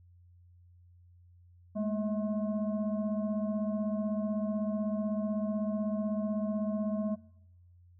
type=tone with frequency modulation; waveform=sine; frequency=207.5 Hz; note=G#3; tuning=1 cent flat; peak=-29 dBFS; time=1.75-7.16 s; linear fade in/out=20 ms; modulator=431 Hz; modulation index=0.89; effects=noise-tail reverb RT60 0.9 s tail -23 dB re dry + added 88 Hz sine -56 dBFS peak until 7.99 s